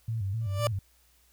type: tone with vibrato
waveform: sine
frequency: 105 Hz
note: G#2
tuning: 19 cents sharp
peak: -28 dBFS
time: 0.08-0.79 s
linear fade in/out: 5 ms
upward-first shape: square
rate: 3.9 Hz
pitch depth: 130 cents each way
type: tone with exponential growth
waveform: 30% pulse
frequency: 587.3 Hz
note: D5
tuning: in tune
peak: -20 dBFS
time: 0.41-0.67 s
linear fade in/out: 1 ms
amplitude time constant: 55 ms
effects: added 60 Hz sine -65 dBFS peak until 1.32 s + white hiss -65 dBFS RMS until 1.32 s